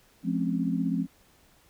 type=chord; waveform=sine; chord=Db major seventh; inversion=first; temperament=equal with one note detuned; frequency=174.61 / 212.4 / 261.6 / 277.2 Hz; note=F3 / Ab3 / C4 / Db4; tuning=0 / +39 / 0 / 0 cents; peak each=-29 / -31 / -29 / -35 dBFS; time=0.23-1.07 s; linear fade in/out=50 ms; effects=pink hiss -61 dBFS RMS until 1.69 s